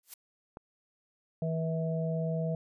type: noise with exponential growth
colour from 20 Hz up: blue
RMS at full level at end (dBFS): -38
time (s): 0.03-0.14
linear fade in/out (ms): 5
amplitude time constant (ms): 23
type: click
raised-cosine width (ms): 1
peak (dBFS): -29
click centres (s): 0.571
type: harmonic tone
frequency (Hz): 162.1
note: E3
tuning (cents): -29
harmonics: 1 / 3 / 4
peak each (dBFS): -30 / -38 / -36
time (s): 1.42-2.55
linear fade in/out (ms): 2
effects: resampled to 32000 Hz